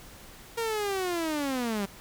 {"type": "linear sweep", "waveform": "sawtooth", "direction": "down", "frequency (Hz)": [467.9, 192.7], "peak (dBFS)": -24, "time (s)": [0.57, 1.86], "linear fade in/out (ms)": 10, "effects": ["pink hiss -49 dBFS RMS until 2 s"]}